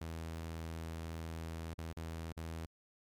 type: tone with dropouts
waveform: sawtooth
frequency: 81.7 Hz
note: E2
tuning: 15 cents flat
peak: -37 dBFS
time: 0.01-2.66 s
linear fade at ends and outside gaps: 5 ms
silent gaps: 1.74-1.781 / 1.928-1.967 / 2.323-2.367 s
effects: MP3 96 kbps